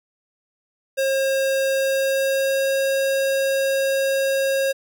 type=tone with pitch glide; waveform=square; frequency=538 to 542.1 Hz; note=C5 to C#5; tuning=+48 to -39 cents; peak=-19 dBFS; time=0.97-4.73 s; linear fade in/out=20 ms; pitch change=+13 cents; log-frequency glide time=1.7-2.76 s; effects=none